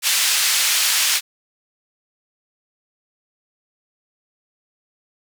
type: band-pass noise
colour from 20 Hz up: pink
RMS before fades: -18 dBFS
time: 0.02-1.21 s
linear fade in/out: 50 ms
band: 2500 to 12000 Hz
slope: 12 dB/octave
effects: none